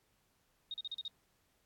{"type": "tone bursts", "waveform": "sine", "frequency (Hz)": 3720, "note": "A#7", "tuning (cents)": -4, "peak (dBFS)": -38, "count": 6, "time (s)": [0.71, 1.08], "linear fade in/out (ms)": 2, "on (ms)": 30, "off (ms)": 38, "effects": ["pink hiss -75 dBFS RMS until 1.65 s", "AAC 64 kbps"]}